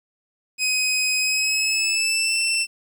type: tone with pitch glide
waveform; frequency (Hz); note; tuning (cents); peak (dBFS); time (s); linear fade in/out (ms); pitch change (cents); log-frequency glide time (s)
20% pulse; 2520 to 2685; D#7 to E7; +21 to +31; -14; 0.58-2.67; 50; +110; 1.19-2.41
effects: 9-bit